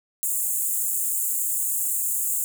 pink high-pass noise, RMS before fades -25 dBFS, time 0.23-2.44 s, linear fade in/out 0 ms, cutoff 7000 Hz, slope 96 dB/octave, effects none

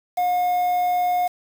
triangle tone with quantisation, 718 Hz, F5, 48 cents sharp, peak -16 dBFS, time 0.17-1.28 s, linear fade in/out 10 ms, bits 6, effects none

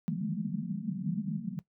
pink band-pass noise, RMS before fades -34 dBFS, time 0.08-1.59 s, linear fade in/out 0 ms, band 150 to 230 Hz, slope 96 dB/octave, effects noise-tail reverb RT60 0.1 s tail -17 dB re dry

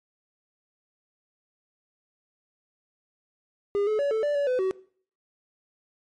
triangle tone with pitch steps, 405 / 429.5 / 568 / 440.4 / 585 / 571 / 505 / 377.9 Hz, G#4 / A4 / C#5 / A4 / D5 / D5 / B4 / F#4, -43 / -42 / +42 / +2 / -7 / -49 / +39 / +37 cents, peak -20 dBFS, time 3.75-4.71 s, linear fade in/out 0 ms, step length 120 ms, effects noise-tail reverb RT60 0.5 s tail -20 dB re dry + MP3 48 kbps

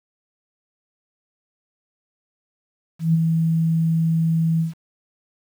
sine tone with ADSR envelope, 163.2 Hz, E3, 17 cents flat, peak -12 dBFS, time 2.99-4.74 s, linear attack 150 ms, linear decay 23 ms, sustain -4 dB, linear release 140 ms, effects 8-bit

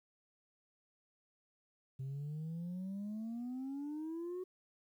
sine exponential sweep, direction up, 130.81 to 372.9 Hz, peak -37 dBFS, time 1.99-4.44 s, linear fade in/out 10 ms, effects tanh soft clip ceiling -38 dBFS + 12-bit

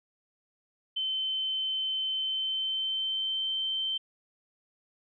sine tone with pitch glide, 3075 to 3107 Hz, G7 to G7, -34 to -16 cents, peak -28 dBFS, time 0.96-3.98 s, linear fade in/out 10 ms, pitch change +18 cents, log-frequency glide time 2.11-3.5 s, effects none

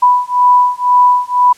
sine beating tone pair, 987.8 / 989.8 Hz, B5 / B5, 0 / +4 cents, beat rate 2 Hz, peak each -10 dBFS, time 0.02-1.53 s, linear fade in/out 10 ms, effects white hiss -44 dBFS RMS until 1.57 s + low-pass 9000 Hz 12 dB/octave

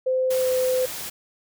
sine tone with pitch glide, 516 to 510.7 Hz, C5 to C5, -24 to -42 cents, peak -19 dBFS, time 0.06-0.86 s, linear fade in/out 10 ms, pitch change -18 cents, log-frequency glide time 0.39-0.48 s
white noise, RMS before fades -33 dBFS, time 0.3-1.1 s, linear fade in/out 10 ms
effects none

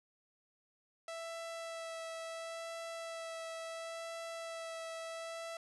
sawtooth tone with vibrato, 659.3 Hz, E5, in tune, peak -38 dBFS, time 1.08-5.57 s, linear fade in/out 2 ms, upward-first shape sine, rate 0.72 Hz, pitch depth 12 cents each way, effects resampled to 24000 Hz + 12-bit

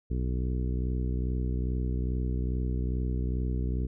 harmonic tone, 62.4 Hz, B1, 19 cents sharp, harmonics 1 / 2 / 3 / 4 / 5 / 6 / 7, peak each -28 / -34 / -38 / -40 / -42 / -44 / -45 dBFS, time 0.1-3.87 s, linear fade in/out 10 ms, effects none

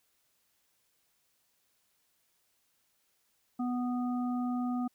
harmonic tone, 246.9 Hz, B3, in tune, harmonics 1 / 3 / 5, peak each -30 / -40 / -44 dBFS, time 3.59-4.88 s, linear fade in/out 10 ms, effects white hiss -74 dBFS RMS until 4.94 s

